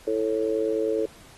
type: chord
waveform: sine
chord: A major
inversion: second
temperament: just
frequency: 330 / 440 / 550 Hz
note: E4 / A4 / C#5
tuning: +2 / 0 / -14 cents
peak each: -29 / -24 / -29 dBFS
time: 0.07-1.06 s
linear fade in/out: 5 ms
effects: pink hiss -51 dBFS RMS until 1.37 s + AAC 32 kbps